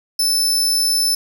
sawtooth tone, 5274 Hz, E8, in tune, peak -12 dBFS, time 0.19-1.15 s, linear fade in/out 5 ms, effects none

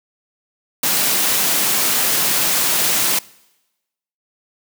white high-pass noise, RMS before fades -17 dBFS, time 0.83-3.19 s, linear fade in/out 5 ms, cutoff 120 Hz, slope 96 dB/octave, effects noise-tail reverb RT60 1.0 s tail -23 dB re dry

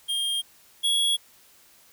square tone pair in turn, 3217 / 3338 Hz, G7 / G#7, +44 / +8 cents, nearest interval minor second, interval 64 cents, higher second, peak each -25 / -21 dBFS, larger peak second, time 0.08-0.42 / 0.83-1.17 s, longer neither, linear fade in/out 20 ms, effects white hiss -56 dBFS RMS until 1.92 s

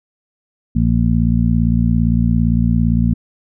harmonic tone, 57.6 Hz, A#1, 20 cents flat, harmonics 1 / 2 / 3 / 4, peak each -17 / -17 / -17 / -17 dBFS, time 0.75-3.14 s, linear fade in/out 10 ms, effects none

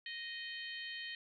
harmonic tone with a mistuned harmonic, 622.3 Hz, D#5, in tune, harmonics 3 / 4 / 5 / 6 / 7, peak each -45 / -51 / -47 / -54 / -51 dBFS, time 0.06-1.15 s, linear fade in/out 2 ms, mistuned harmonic 7, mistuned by -39 cents, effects none

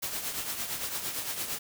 white noise with tremolo, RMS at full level -32 dBFS, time 0.02-1.59 s, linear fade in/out 10 ms, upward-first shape triangle, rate 8.8 Hz, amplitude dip 60%, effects none

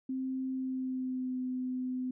sine tone with pitch glide, 261.6 to 254.6 Hz, C4 to C4, 0 to -47 cents, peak -32 dBFS, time 0.09-2.11 s, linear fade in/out 5 ms, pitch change -47 cents, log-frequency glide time 0.51-1.39 s, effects none

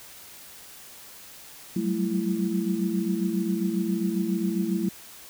sine tone cluster, 185.7 / 193.1 / 218.4 / 333.7 Hz, F#3 / G3 / A3 / E4, +7 / -26 / -13 / +21 cents, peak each -29 dBFS, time 1.76-4.89 s, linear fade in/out 5 ms, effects white hiss -46 dBFS RMS until 5.29 s

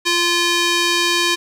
square tone with band-pass filter, 346.2 Hz, F4, 15 cents flat, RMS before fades -17 dBFS, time 0.05-1.36 s, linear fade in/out 20 ms, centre 3900 Hz, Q 0.93, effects none

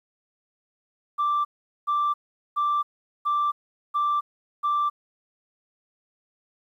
sine tone bursts, 1174.7 Hz, D6, in tune, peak -19 dBFS, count 6, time 1.18-4.9 s, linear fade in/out 20 ms, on 270 ms, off 420 ms, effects tanh soft clip ceiling -18 dBFS + 10-bit

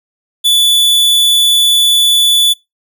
45% pulse tone, 3465 Hz, A7, 27 cents flat, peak -7 dBFS, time 0.44-2.54 s, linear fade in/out 20 ms, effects noise-tail reverb RT60 0.2 s tail -23 dB re dry

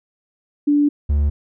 sine / triangle tone pair in turn, 291.3 / 72.67 Hz, D4 / D2, -14 / -18 cents, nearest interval 2 octaves, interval 2404 cents, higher first, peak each -12 dBFS, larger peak neither, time 0.67-0.89 / 1.09-1.3 s, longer first, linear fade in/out 10 ms, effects none

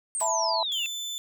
sine exponential sweep, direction down, 8870 to 2637 Hz, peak -27 dBFS, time 0.15-0.86 s, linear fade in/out 0 ms
white noise with exponential decay, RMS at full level -38 dBFS, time 0.2-0.39 s, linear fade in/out 2 ms, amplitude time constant 40 ms
sine chord, E suspended fourth, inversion none, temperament equal, 659.3 / 880 / 987.8 Hz, E5 / A5 / B5, 0 / 0 / 0 cents, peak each -29 dBFS, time 0.21-0.63 s, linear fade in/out 2 ms
30% pulse tone, 3520 Hz, A7, in tune, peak -29 dBFS, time 0.72-1.18 s, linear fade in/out 0 ms
effects none

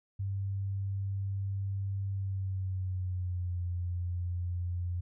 sine tone with pitch glide, 98 to 88.32 Hz, G2 to F2, 0 to +20 cents, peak -31 dBFS, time 0.19-5.01 s, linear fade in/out 10 ms, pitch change -180 cents, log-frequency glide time 2.1-3.6 s, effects none

